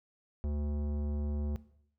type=tone with tanh clipping; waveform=sine; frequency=73.42 Hz; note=D2; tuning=in tune; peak=-33 dBFS; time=0.44-1.56 s; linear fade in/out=0 ms; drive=16 dB; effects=noise-tail reverb RT60 0.7 s tail -18 dB re dry